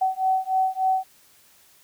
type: beating tone pair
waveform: sine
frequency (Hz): 755 / 758.4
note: F#5 / F#5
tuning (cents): +35 / +43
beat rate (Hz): 3.4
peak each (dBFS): -23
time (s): 0.01-1.04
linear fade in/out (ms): 10
effects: white hiss -56 dBFS RMS until 1.83 s